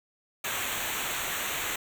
pink noise with comb filter, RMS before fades -32 dBFS, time 0.44-1.76 s, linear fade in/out 5 ms, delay 0.2 ms, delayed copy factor -0.85, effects none

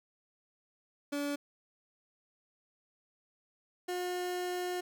30% pulse tone pair in turn, 287.3 / 359.3 Hz, D4 / F4, -38 / +49 cents, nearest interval major third, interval 387 cents, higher second, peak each -30 / -31 dBFS, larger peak first, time 1.12-1.36 / 3.88-4.81 s, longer second, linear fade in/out 10 ms, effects none

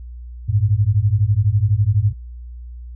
sine beating tone pair, 98 / 110 Hz, G2 / A2, 0 / 0 cents, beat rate 12 Hz, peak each -16 dBFS, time 0.48-2.13 s, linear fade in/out 20 ms, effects added 60 Hz sine -31 dBFS peak until 2.95 s

